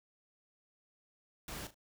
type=noise with echo; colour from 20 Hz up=pink; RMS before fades=-44 dBFS; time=1.48-1.67 s; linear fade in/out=2 ms; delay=37 ms; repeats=2; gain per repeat=-12 dB; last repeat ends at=1.744 s; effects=none